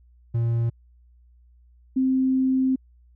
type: tone pair in turn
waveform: triangle / sine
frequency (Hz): 116.54 / 261.6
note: A#2 / C4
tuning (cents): 0 / 0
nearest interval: octave + major second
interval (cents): 1400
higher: second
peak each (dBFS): -18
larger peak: neither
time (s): 0.34-0.7 / 1.96-2.76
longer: second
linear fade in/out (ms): 10
effects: added 60 Hz sine -52 dBFS peak until 3.15 s